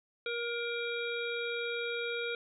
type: harmonic tone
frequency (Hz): 472.4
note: A#4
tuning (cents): +23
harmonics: 1 / 3 / 5 / 7 / 8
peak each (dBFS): -36 / -39 / -39 / -45 / -44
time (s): 0.26-2.35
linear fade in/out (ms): 2
effects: none